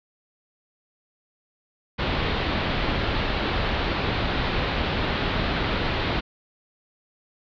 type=low-pass noise; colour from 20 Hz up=pink; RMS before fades=-25 dBFS; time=1.98-6.21 s; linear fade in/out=20 ms; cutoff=4200 Hz; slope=48 dB/octave; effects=none